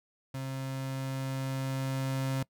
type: tone with level ramp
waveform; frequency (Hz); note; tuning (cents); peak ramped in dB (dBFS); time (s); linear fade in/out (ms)
35% pulse; 133.5; C3; +35; -33 to -27; 0.34-2.43; 5
effects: noise-tail reverb RT60 0.1 s tail -22 dB re dry